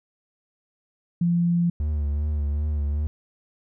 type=tone; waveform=sine; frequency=172.2 Hz; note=F3; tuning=24 cents flat; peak=-18 dBFS; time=1.21-1.7 s; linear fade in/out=5 ms
type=tone with vibrato; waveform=triangle; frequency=73.9 Hz; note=D2; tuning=11 cents sharp; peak=-20 dBFS; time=1.8-3.07 s; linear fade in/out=0 ms; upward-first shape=sine; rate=2.6 Hz; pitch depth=48 cents each way
effects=none